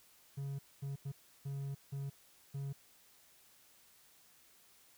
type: tone bursts at uneven times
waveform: triangle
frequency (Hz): 138.59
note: C#3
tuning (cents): 0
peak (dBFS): -36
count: 6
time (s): 0.37-0.59 / 0.82-0.96 / 1.05-1.12 / 1.45-1.75 / 1.92-2.1 / 2.54-2.73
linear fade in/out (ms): 10
effects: white hiss -65 dBFS RMS until 4.97 s